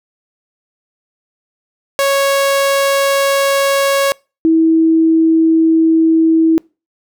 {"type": "tone pair in turn", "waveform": ["sawtooth", "sine"], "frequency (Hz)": [553, 323.8], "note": ["C#5", "E4"], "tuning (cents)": [-4, -31], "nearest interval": "major sixth", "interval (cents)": 927, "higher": "first", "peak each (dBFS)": -7, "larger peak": "neither", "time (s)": [[1.99, 4.12], [4.45, 6.58]], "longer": "neither", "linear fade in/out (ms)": 0, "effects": ["noise-tail reverb RT60 0.3 s tail -26 dB re dry"]}